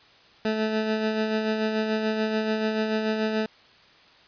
20% pulse tone with tremolo, 217.7 Hz, A3, 18 cents flat, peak -17 dBFS, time 0.45-3.46 s, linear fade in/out 2 ms, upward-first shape sine, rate 6.9 Hz, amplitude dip 40%, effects white hiss -54 dBFS RMS until 4.27 s + resampled to 11025 Hz

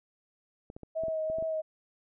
clicks, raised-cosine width 2 ms, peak -30 dBFS, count 8, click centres 0.701 / 0.765 / 0.833 / 1.036 / 1.083 / 1.3 / 1.385 / 1.425 s
sine tone with vibrato, 638 Hz, D#5, 43 cents sharp, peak -29 dBFS, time 0.95-1.62 s, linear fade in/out 20 ms, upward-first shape sine, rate 2.7 Hz, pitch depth 27 cents each way
effects none

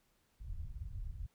pink low-pass noise, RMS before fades -43 dBFS, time 0.4-1.27 s, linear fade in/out 10 ms, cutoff 100 Hz, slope 24 dB/octave, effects pink hiss -75 dBFS RMS until 1.34 s

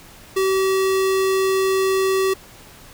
square tone, 382.7 Hz, G4, 42 cents flat, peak -17 dBFS, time 0.36-2.34 s, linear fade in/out 10 ms, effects pink hiss -44 dBFS RMS until 2.93 s

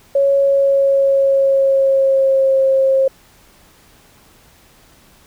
sine tone with pitch glide, 554.4 to 535.2 Hz, C#5 to C5, 0 to +39 cents, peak -10 dBFS, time 0.15-3.08 s, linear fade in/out 5 ms, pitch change -61 cents, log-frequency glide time 0.36-2.59 s, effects pink hiss -49 dBFS RMS until 5.26 s

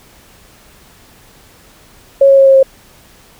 sine tone with pitch steps, 550 / 546.2 / 542.4 / 538.7 / 535 Hz, C#5 / C#5 / C#5 / C#5 / C5, -14 / -26 / -38 / -50 / +38 cents, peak -3 dBFS, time 2.21-2.63 s, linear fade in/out 5 ms, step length 84 ms, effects pink hiss -44 dBFS RMS until 3.39 s

